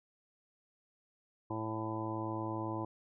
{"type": "harmonic tone with a mistuned harmonic", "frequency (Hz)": 110, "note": "A2", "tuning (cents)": 0, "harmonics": [1, 2, 3, 4, 5, 6, 7, 8, 9], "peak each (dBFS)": [-41, -47, -39, -51, -46, -50, -48, -45, -43], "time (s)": [1.5, 2.85], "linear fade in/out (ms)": 5, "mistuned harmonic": 9, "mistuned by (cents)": 21, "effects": []}